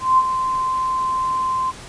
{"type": "tone with ADSR envelope", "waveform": "sine", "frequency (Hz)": 1039, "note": "C6", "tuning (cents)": -12, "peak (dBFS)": -9, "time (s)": [0, 1.72], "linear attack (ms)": 180, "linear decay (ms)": 42, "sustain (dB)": -9, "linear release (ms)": 28, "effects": ["pink hiss -38 dBFS RMS until 1.88 s", "resampled to 22050 Hz"]}